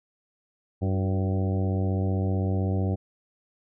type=harmonic tone with a mistuned harmonic; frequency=95.7 Hz; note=G2; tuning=41 cents flat; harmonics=1 / 2 / 3 / 4 / 5 / 6 / 7 / 8; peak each=-24 / -30 / -34 / -36 / -38 / -40 / -41 / -42 dBFS; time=0.81-2.96 s; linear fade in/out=20 ms; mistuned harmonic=4; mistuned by=-46 cents; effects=none